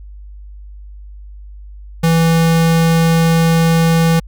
square tone, 164.81 Hz, E3, in tune, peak -10 dBFS, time 2.03-4.2 s, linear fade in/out 10 ms, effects added 50 Hz sine -31 dBFS peak until 4.27 s

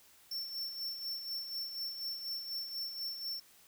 square tone with tremolo, 5410 Hz, E8, 44 cents sharp, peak -36 dBFS, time 0.31-3.4 s, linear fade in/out 5 ms, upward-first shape sine, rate 4.1 Hz, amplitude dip 55%, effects white hiss -62 dBFS RMS until 3.67 s

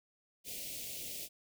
white band-stop noise, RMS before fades -43 dBFS, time 0.44-1.29 s, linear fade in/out 50 ms, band 670 to 2200 Hz, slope 48 dB/octave, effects none

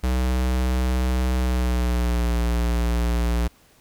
square tone with pitch glide, 63.1 to 58.87 Hz, B1 to A#1, +38 to +18 cents, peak -20 dBFS, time 0.03-3.48 s, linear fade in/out 10 ms, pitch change -120 cents, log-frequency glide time 1.37-2.31 s, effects pink hiss -56 dBFS RMS until 3.8 s

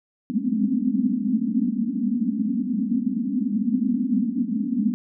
pink band-pass noise, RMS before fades -23 dBFS, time 0.3-4.94 s, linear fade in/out 0 ms, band 200 to 270 Hz, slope 96 dB/octave, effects none

